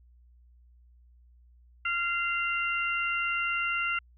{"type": "harmonic tone", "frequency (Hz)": 692, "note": "F5", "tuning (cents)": -16, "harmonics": [2, 3, 4], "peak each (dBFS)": [-30, -33, -31], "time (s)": [1.85, 3.99], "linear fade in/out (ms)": 5, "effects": ["added 60 Hz sine -55 dBFS peak until 4.17 s"]}